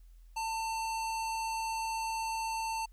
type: tone with low-pass filter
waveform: square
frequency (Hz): 896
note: A5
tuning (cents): +31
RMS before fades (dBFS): -35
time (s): 0.36-2.86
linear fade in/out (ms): 10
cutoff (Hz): 9400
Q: 1.3
effects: added 42 Hz sine -52 dBFS peak until 2.92 s + white hiss -74 dBFS RMS until 2.92 s